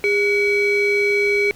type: ring-modulated tone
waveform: triangle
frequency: 933 Hz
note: A#5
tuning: 1 cent sharp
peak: -10 dBFS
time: 0.04-1.51 s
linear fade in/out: 0 ms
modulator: 1340 Hz
effects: pink hiss -46 dBFS RMS until 1.55 s